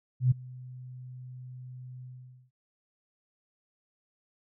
sine tone with ADSR envelope, 126.6 Hz, B2, 43 cents sharp, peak -17 dBFS, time 0.2-2.51 s, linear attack 110 ms, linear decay 14 ms, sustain -24 dB, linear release 480 ms, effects none

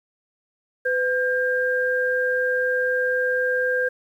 sine tone pair together, 504 / 1600 Hz, B4 / G6, +35 / +35 cents, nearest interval octave + minor sixth, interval 2000 cents, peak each -22 dBFS, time 0.85-3.89 s, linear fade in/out 10 ms, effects 9-bit

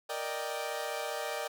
sawtooth chord, Eb major seventh, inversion second, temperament equal, 466.2 / 587.3 / 622.3 / 784 Hz, Bb4 / D5 / Eb5 / G5, 0 / 0 / 0 / 0 cents, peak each -37 / -35 / -36 / -36 dBFS, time 0.09-1.48 s, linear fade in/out 10 ms, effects none

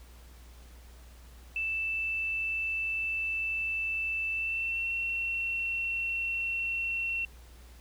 sine tone with pitch glide, 2649 to 2716 Hz, E7 to F7, +8 to -49 cents, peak -29 dBFS, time 1.56-7.25 s, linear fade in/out 2 ms, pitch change +43 cents, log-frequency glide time 4.32-4.92 s, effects added 60 Hz sine -49 dBFS peak until 7.8 s + pink hiss -58 dBFS RMS until 7.8 s

